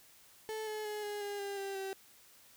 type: tone with pitch steps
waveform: 35% pulse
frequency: 436.2 / 428.7 / 421.3 / 414.1 / 407 / 400 / 393.1 / 386.4 Hz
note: A4 / A4 / G#4 / G#4 / G#4 / G4 / G4 / G4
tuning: -15 / -45 / +25 / -5 / -35 / +35 / +5 / -25 cents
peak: -36 dBFS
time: 0.49-1.93 s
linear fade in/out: 0 ms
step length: 180 ms
effects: white hiss -61 dBFS RMS until 2.56 s